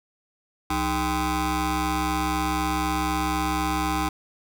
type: ring-modulated tone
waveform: 20% pulse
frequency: 240 Hz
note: B3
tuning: 49 cents flat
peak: -15 dBFS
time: 0.7-4.09 s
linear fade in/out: 5 ms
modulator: 548 Hz
effects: none